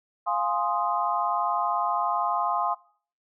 sine chord, F minor seventh, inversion none, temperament equal, 698.5 / 830.6 / 1046.5 / 1244.5 Hz, F5 / Ab5 / C6 / Eb6, 0 / 0 / 0 / 0 cents, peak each -29 / -29 / -27 / -30 dBFS, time 0.26-2.75 s, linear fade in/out 20 ms, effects noise-tail reverb RT60 0.5 s tail -22 dB re dry

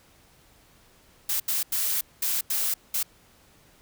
blue noise bursts at uneven times, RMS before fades -26 dBFS, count 6, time 1.29-1.4 / 1.48-1.63 / 1.72-2.01 / 2.22-2.41 / 2.5-2.74 / 2.94-3.03 s, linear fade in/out 5 ms, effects pink hiss -58 dBFS RMS until 3.81 s

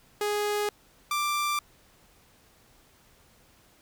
sawtooth tone pair in turn, 415.3 / 1179.1 Hz, G#4 / D6, 0 / +7 cents, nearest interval octave + tritone, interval 1807 cents, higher second, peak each -22 dBFS, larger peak neither, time 0.21-0.69 / 1.11-1.59 s, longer neither, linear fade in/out 2 ms, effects pink hiss -60 dBFS RMS until 3.81 s

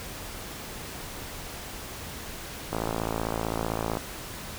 click train, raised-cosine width 1 ms, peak -14 dBFS, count 70, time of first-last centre 2.73-3.971 s, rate 55.6 Hz, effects pink hiss -39 dBFS RMS until 4.58 s

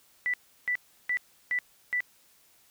sine tone bursts, 1975.5 Hz, B6, in tune, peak -25 dBFS, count 5, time 0.26-2.005 s, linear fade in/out 0 ms, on 77 ms, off 340 ms, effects white hiss -62 dBFS RMS until 2.7 s

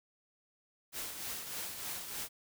white noise with tremolo, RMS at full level -39 dBFS, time 0.92-2.29 s, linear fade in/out 50 ms, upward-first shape triangle, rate 3.3 Hz, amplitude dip 55%, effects none

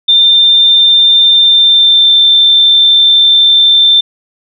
sine tone with pitch glide, 3591 to 3564 Hz, A7 to A7, +35 to +22 cents, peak -3 dBFS, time 0.08-4.01 s, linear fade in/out 10 ms, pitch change -13 cents, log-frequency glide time 1.39-2.14 s, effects none

